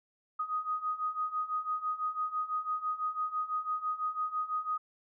sine beating tone pair, 1244.5 / 1250.5 Hz, D#6 / D#6, 0 / +8 cents, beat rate 6 Hz, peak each -36 / -33 dBFS, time 0.39-4.78 s, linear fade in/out 10 ms, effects none

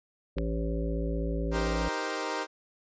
harmonic tone, 55.8 Hz, A1, 25 cents sharp, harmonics 1 / 3 / 5 / 7 / 9 / 10, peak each -30 / -35 / -37 / -38 / -40 / -40 dBFS, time 0.36-1.89 s, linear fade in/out 10 ms
click, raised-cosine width 0.3 ms, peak -21 dBFS, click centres 0.384 s
15% pulse chord, C minor seventh, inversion first, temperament equal with one note detuned, 311.1 / 392 / 467.8 / 523.3 Hz, Eb4 / G4 / Bb4 / C5, 0 / 0 / +6 / 0 cents, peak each -30 dBFS, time 1.51-2.47 s, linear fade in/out 50 ms
effects resampled to 16000 Hz

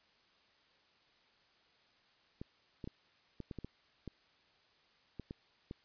clicks, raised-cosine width 3 ms, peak -30 dBFS, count 11, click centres 2.415 / 2.842 / 2.875 / 3.403 / 3.512 / 3.587 / 3.646 / 4.077 / 5.197 / 5.309 / 5.711 s, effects white hiss -69 dBFS RMS until 5.84 s + resampled to 11025 Hz

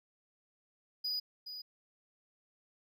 triangle tone with echo, 4936 Hz, D#8, 15 cents flat, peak -32 dBFS, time 1.04-1.2 s, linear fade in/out 10 ms, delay 420 ms, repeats 1, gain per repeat -9 dB, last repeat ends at 1.62 s, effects none

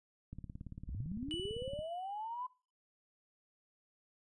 click train, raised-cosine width 5 ms, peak -33 dBFS, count 27, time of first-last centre 0.33-1.791 s, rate 17.8 Hz
sine linear sweep, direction up, 35 to 1024 Hz, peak -39 dBFS, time 0.87-2.47 s, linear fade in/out 10 ms
triangle tone with exponential decay, 2960 Hz, F#7, in tune, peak -36 dBFS, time 1.31-2.46 s, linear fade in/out 0 ms, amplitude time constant 250 ms
effects noise-tail reverb RT60 0.3 s tail -17 dB re dry + resampled to 24000 Hz

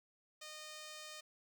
5% pulse tone, 614 Hz, D#5, 23 cents flat, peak -37 dBFS, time 0.41-1.21 s, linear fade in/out 10 ms, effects none

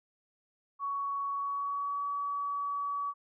sine tone with pitch glide, 1119 to 1138.6 Hz, C#6 to C#6, +16 to +46 cents, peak -31 dBFS, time 0.79-3.14 s, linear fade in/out 50 ms, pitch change +30 cents, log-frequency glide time 1.31-2.05 s, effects none

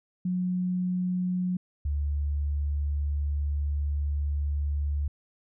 sine tone pair in turn, 181.5 / 72.47 Hz, F#3 / D2, -33 / -22 cents, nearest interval octave + major third, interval 1589 cents, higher first, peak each -25 dBFS, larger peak neither, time 0.25-1.57 / 1.85-5.08 s, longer second, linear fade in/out 5 ms, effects none

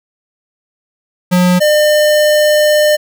square tone pair in turn, 179.9 / 602.7 Hz, F#3 / D5, -48 / +45 cents, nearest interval octave + major sixth, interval 2093 cents, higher second, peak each -8 dBFS, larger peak neither, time 1.31-1.6 / 1.6-2.97 s, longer second, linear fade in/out 20 ms, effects none

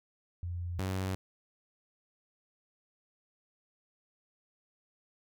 sine / sawtooth tone pair in turn, 87.31 / 94.54 Hz, F2 / F#2, 0 / +38 cents, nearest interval minor second, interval 138 cents, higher second, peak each -34 / -28 dBFS, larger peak second, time 0.43-0.79 / 0.79-1.15 s, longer neither, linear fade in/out 0 ms, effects none

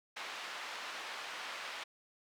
pink band-pass noise, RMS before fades -44 dBFS, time 0.16-1.84 s, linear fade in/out 10 ms, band 960 to 3800 Hz, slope 12 dB/octave, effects none

